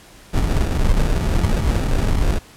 brown noise with sample-and-hold, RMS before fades -17 dBFS, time 0.33-2.39 s, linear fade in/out 10 ms, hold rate 1050 Hz, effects pink hiss -45 dBFS RMS until 2.56 s + low-pass 12000 Hz 12 dB/octave

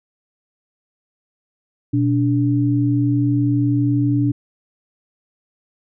sine tone pair together, 121.8 / 289.7 Hz, B2 / D4, -24 / -24 cents, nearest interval octave + minor third, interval 1500 cents, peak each -17 dBFS, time 1.93-4.32 s, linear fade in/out 10 ms, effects none

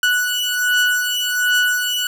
30% pulse beating tone pair, 1475 / 1476.3 Hz, F#6 / F#6, -6 / -4 cents, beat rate 1.3 Hz, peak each -16 dBFS, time 0.03-2.07 s, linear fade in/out 2 ms, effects none

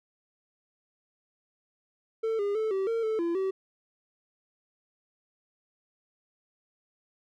triangle tone with pitch steps, 446.9 / 405.2 / 437.9 / 385.3 / 456.9 / 438.8 / 339.3 / 382.6 Hz, A4 / G#4 / A4 / G4 / A#4 / A4 / F4 / G4, +27 / -43 / -8 / -30 / -35 / -5 / -50 / -42 cents, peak -24 dBFS, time 2.23-3.51 s, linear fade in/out 10 ms, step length 160 ms, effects none

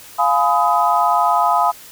sine chord, F half-diminished seventh, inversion none, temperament just, 698.5 / 838.1 / 1005.8 / 1257.2 Hz, F5 / Ab5 / Cb6 / Eb6, 0 / +16 / +31 / +18 cents, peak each -18 dBFS, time 0.18-1.72 s, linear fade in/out 20 ms, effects white hiss -40 dBFS RMS until 1.91 s

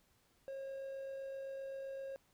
triangle tone with amplitude modulation, 541 Hz, C#5, 42 cents flat, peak -39 dBFS, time 0.48-2.16 s, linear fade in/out 0 ms, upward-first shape sine, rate 47.7 Hz, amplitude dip 25%, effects pink hiss -73 dBFS RMS until 2.33 s

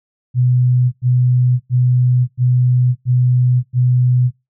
sine tone bursts, 125 Hz, B2, 21 cents sharp, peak -10 dBFS, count 6, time 0.34-4.31 s, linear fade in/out 50 ms, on 580 ms, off 98 ms, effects noise-tail reverb RT60 0.2 s tail -19 dB re dry

